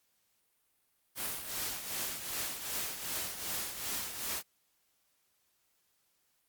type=noise with tremolo; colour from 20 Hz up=white; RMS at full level=-35 dBFS; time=1.15-4.43 s; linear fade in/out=50 ms; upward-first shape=triangle; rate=2.6 Hz; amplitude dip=65%; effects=white hiss -75 dBFS RMS until 6.48 s + Opus 48 kbps